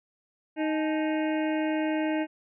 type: harmonic tone with a mistuned harmonic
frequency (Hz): 311.2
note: D#4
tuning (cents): 0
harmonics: 1 / 2 / 3 / 5 / 6 / 7 / 8 / 9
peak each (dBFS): -26 / -32 / -36 / -40 / -42 / -43 / -44 / -45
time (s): 0.56-2.27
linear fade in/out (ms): 50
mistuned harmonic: 3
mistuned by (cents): -140
effects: none